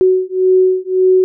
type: beating tone pair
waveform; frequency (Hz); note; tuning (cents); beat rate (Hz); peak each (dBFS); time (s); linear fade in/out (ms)
sine; 371.3 / 373.1; F#4 / F#4; +6 / +14; 1.8; -12; 0.01-1.24; 0
effects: none